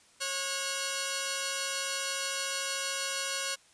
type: tone pair together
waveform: 5% pulse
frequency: 546.8 / 1456 Hz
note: C#5 / F#6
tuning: -24 / -28 cents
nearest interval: octave + perfect fourth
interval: 1696 cents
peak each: -22 dBFS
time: 0.2-3.56 s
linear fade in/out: 20 ms
effects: white hiss -61 dBFS RMS until 3.73 s + resampled to 22050 Hz